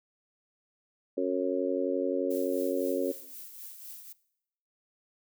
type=harmonic tone; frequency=91.6 Hz; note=F#2; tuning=17 cents flat; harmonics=3 / 4 / 5 / 6; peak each=-32 / -32 / -32 / -32 dBFS; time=1.17-3.12 s; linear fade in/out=10 ms
type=noise with tremolo; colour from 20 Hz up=violet; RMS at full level=-43 dBFS; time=2.3-4.13 s; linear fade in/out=10 ms; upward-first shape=triangle; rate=3.9 Hz; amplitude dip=55%
effects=noise-tail reverb RT60 0.8 s tail -20 dB re dry